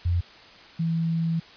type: tone pair in turn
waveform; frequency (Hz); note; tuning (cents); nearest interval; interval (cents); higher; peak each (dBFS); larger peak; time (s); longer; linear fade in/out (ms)
sine; 87 / 164.85; F2 / E3; -6 / 0; major seventh; 1106; second; -20 / -22; first; 0.05-0.21 / 0.79-1.4; second; 10
effects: white hiss -48 dBFS RMS until 1.56 s + resampled to 11025 Hz